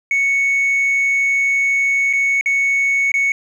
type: tone with dropouts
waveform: sine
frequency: 2217 Hz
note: C#7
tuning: in tune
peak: -11 dBFS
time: 0.11-3.32 s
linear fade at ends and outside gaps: 2 ms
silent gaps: 2.129-2.134 / 2.411-2.459 / 3.118-3.14 s
effects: tanh soft clip ceiling -12 dBFS + 8-bit